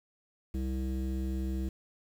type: tone with low-pass filter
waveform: square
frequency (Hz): 65.41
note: C2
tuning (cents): 0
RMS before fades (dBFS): -33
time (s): 0.54-1.69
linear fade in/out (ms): 5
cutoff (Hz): 300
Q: 2.6
effects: 9-bit